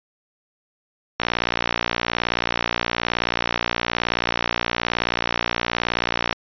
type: click train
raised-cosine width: 0.3 ms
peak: -3 dBFS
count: 303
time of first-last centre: 1.2-6.327 s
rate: 58.9 Hz
effects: resampled to 11025 Hz